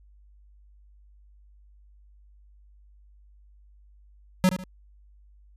square tone with echo, 185 Hz, F#3, in tune, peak -17 dBFS, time 4.44-4.49 s, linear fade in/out 0 ms, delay 74 ms, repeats 2, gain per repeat -10 dB, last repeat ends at 4.638 s, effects added 50 Hz sine -52 dBFS peak until 5.56 s + resampled to 32000 Hz

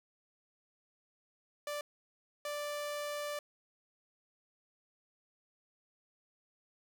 sawtooth tone bursts at uneven times, 587.3 Hz, D5, in tune, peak -33 dBFS, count 2, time 1.67-1.81 / 2.45-3.39 s, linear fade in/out 2 ms, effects none

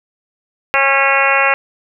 harmonic tone with a mistuned harmonic, 273.5 Hz, C#4, 23 cents flat, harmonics 2 / 3 / 4 / 5 / 6 / 7 / 8 / 9 / 10, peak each -19 / -19 / -19 / -19 / -19 / -19 / -19 / -19 / -19 dBFS, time 0.74-1.54 s, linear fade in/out 0 ms, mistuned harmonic 7, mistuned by +27 cents, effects none

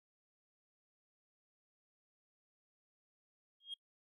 sine tone with exponential growth, 3250 Hz, G#7, 38 cents flat, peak -36 dBFS, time 3.6-3.74 s, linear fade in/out 5 ms, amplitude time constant 30 ms, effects noise-tail reverb RT60 0.1 s tail -26 dB re dry + tanh soft clip ceiling -38 dBFS

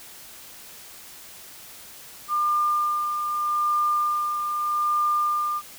sine tone with tremolo, 1200 Hz, D6, 37 cents sharp, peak -19 dBFS, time 2.28-5.62 s, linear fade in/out 50 ms, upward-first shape sine, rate 0.81 Hz, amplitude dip 45%, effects white hiss -44 dBFS RMS until 5.78 s

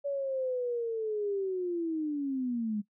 sine linear sweep, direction down, 570 to 203.7 Hz, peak -29 dBFS, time 0.04-2.82 s, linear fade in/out 20 ms, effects noise-tail reverb RT60 0.1 s tail -19 dB re dry

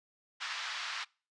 pink band-pass noise, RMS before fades -39 dBFS, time 0.4-1.05 s, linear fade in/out 20 ms, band 1100 to 5100 Hz, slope 24 dB/octave, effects noise-tail reverb RT60 0.4 s tail -26 dB re dry + resampled to 22050 Hz

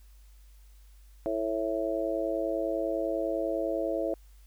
harmonic tone, 110 Hz, A2, in tune, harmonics 3 / 4 / 5 / 6, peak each -33 / -36 / -32 / -32 dBFS, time 1.26-4.14 s, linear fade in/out 0 ms, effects added 50 Hz sine -51 dBFS peak until 4.46 s + white hiss -66 dBFS RMS until 4.46 s

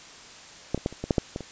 clicks, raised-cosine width 2 ms, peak -10 / -21 / -11 / -27 / -17 / -7 / -7 / -17 / -23 dBFS, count 9, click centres 0.746 / 0.777 / 0.861 / 0.926 / 1.04 / 1.108 / 1.182 / 1.361 / 1.407 s, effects white hiss -46 dBFS RMS until 1.51 s + resampled to 16000 Hz

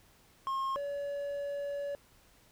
triangle tone pair in turn, 1074 / 568.9 Hz, C6 / C#5, +45 / +45 cents, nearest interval major seventh, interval 1100 cents, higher first, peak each -29 / -32 dBFS, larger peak first, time 0.47-0.76 / 0.76-1.95 s, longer second, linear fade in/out 0 ms, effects pink hiss -63 dBFS RMS until 2.51 s

